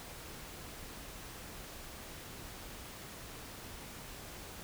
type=silence; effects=pink hiss -48 dBFS RMS until 4.63 s